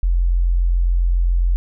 sine tone, 43.65 Hz, F1, in tune, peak -13 dBFS, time 0.03-1.56 s, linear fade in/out 0 ms, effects none

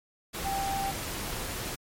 sine tone in noise, 784 Hz, G5, in tune, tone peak -29 dBFS, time 0.44-0.92 s, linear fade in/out 20 ms, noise pink, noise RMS -35 dBFS, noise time 0.33-1.76 s, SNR +3 dB, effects MP3 64 kbps

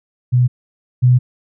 sine tone pair in turn, 124.2 / 124.99 Hz, B2 / B2, +10 / +21 cents, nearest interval unison, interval 11 cents, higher second, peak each -9 / -7 dBFS, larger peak second, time 0.32-0.48 / 1.02-1.19 s, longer second, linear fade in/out 20 ms, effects none

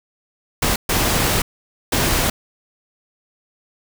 pink noise bursts at uneven times, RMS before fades -18 dBFS, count 3, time 0.62-0.76 / 0.89-1.42 / 1.92-2.3 s, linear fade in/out 5 ms, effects none

